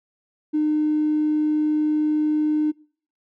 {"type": "tone with tanh clipping", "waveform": "triangle", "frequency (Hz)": 304.4, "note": "D#4", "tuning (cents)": -38, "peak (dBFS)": -17, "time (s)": [0.53, 2.72], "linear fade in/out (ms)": 20, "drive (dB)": 1, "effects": ["noise-tail reverb RT60 0.5 s tail -24 dB re dry"]}